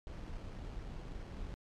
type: noise with sample-and-hold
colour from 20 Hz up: brown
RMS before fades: -44 dBFS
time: 0.07-1.54 s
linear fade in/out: 0 ms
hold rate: 3675 Hz
effects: low-pass 6000 Hz 12 dB/octave + MP3 96 kbps